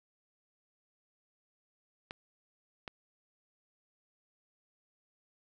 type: clicks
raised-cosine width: 0.3 ms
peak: -24 dBFS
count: 2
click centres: 2.109 / 2.878 s
effects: none